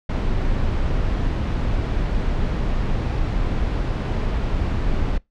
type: noise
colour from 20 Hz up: brown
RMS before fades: -21 dBFS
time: 0.09-5.18 s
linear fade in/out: 5 ms
effects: noise-tail reverb RT60 0.2 s tail -24 dB re dry + low-pass 4000 Hz 12 dB/octave